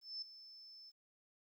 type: tone with ADSR envelope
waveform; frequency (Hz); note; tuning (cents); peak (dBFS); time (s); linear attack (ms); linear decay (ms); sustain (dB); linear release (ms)
sine; 5274; E8; 0; -40; 0.01-0.92; 210; 6; -14; 34
effects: 13-bit